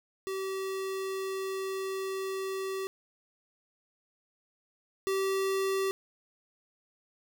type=tone pair in turn; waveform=square; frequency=384.1 / 386.5 Hz; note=G4 / G4; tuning=-35 / -24 cents; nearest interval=unison; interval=11 cents; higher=second; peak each=-33 / -28 dBFS; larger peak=second; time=0.27-2.87 / 5.07-5.91 s; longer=first; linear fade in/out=0 ms; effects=none